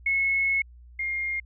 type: tone pair in turn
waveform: sine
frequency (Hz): 2186 / 2125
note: C#7 / C7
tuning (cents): -25 / +26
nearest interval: unison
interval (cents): 49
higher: first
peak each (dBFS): -21 / -26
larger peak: first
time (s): 0.06-0.62 / 0.99-1.4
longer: first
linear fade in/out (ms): 5
effects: added 60 Hz sine -46 dBFS peak until 1.45 s